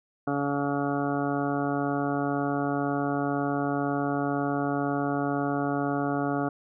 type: harmonic tone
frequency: 142 Hz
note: C#3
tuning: 42 cents sharp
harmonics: 1 / 2 / 3 / 4 / 5 / 6 / 8 / 9 / 10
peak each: -34 / -28 / -34 / -36 / -32 / -39 / -38 / -39 / -38 dBFS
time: 0.27-6.49 s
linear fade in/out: 5 ms
effects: none